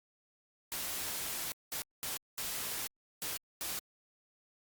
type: noise bursts at uneven times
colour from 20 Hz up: white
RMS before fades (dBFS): -38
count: 6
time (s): 0.72-1.52 / 1.72-1.82 / 2.03-2.17 / 2.38-2.87 / 3.22-3.37 / 3.61-3.79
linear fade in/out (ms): 0
effects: Opus 48 kbps